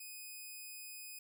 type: tone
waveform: 5% pulse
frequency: 2500 Hz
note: D#7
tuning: 8 cents sharp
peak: -37 dBFS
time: 0-1.19 s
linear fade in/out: 5 ms
effects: none